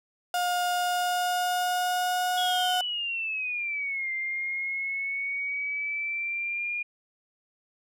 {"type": "tone with pitch glide", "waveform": "35% pulse", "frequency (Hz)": [713, 729.2], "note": ["F5", "F#5"], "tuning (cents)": [36, -25], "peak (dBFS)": -23, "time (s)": [0.34, 2.81], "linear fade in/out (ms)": 2, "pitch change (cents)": 39, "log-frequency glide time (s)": [0.68, 2.68]}
{"type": "exponential two-way sweep", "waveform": "sine", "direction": "down then up", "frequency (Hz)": [3370, 2093, 2428], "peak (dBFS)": -28, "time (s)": [2.37, 6.83], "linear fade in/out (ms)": 10, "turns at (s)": 4.11}
{"effects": []}